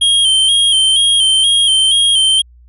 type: tone with vibrato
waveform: square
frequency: 3188 Hz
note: G7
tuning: 28 cents sharp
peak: -9 dBFS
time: 0.01-2.42 s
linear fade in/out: 10 ms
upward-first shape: square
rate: 2.1 Hz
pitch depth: 40 cents each way
effects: added 60 Hz sine -40 dBFS peak until 2.68 s + resampled to 32000 Hz